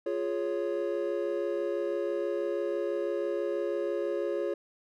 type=chord; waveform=triangle; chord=Db major; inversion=first; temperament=equal; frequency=349.2 / 415.3 / 554.4 Hz; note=F4 / Ab4 / Db5; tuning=0 / 0 / 0 cents; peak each=-31 dBFS; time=0.06-4.54 s; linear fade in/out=5 ms; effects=none